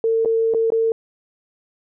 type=tone with dropouts; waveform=sine; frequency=451.6 Hz; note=A4; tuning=45 cents sharp; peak=-15 dBFS; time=0.04-0.92 s; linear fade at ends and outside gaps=1 ms; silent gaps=0.249-0.257 / 0.538-0.546 / 0.703-0.721 s; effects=none